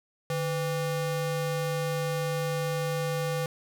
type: ring-modulated tone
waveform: square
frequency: 326.3 Hz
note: E4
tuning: 18 cents flat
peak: -25 dBFS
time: 0.3-3.46 s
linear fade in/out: 2 ms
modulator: 176 Hz
effects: none